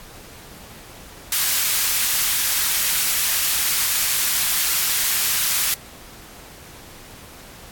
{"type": "high-pass noise", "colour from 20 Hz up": "white", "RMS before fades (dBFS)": -20, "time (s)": [1.32, 5.74], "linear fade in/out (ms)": 2, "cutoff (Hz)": 1300, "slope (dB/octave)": 12, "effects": ["pink hiss -42 dBFS RMS until 7.71 s", "AAC 64 kbps"]}